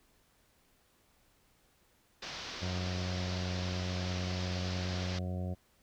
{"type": "low-pass noise", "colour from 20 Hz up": "white", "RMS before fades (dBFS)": -43, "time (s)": [2.22, 5.19], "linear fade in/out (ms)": 5, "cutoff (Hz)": 5600, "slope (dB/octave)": 48}
{"type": "harmonic tone", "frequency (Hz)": 90.9, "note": "F#2", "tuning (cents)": -30, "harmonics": [1, 2, 3, 4, 5, 6, 7, 8], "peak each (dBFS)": [-35, -39, -50, -49, -54, -48, -50, -52], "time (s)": [2.61, 5.55], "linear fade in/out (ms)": 20}
{"effects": ["pink hiss -69 dBFS RMS until 5.82 s"]}